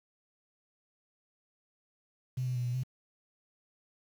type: tone with pitch steps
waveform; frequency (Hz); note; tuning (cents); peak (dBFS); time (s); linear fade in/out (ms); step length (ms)
triangle; 127.7 / 126 / 123 / 122.2 / 128.6; C3 / B2 / B2 / B2 / C3; -42 / +35 / -7 / -18 / -30; -26; 2.37-2.835; 10; 93
effects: tanh soft clip ceiling -28 dBFS + 9-bit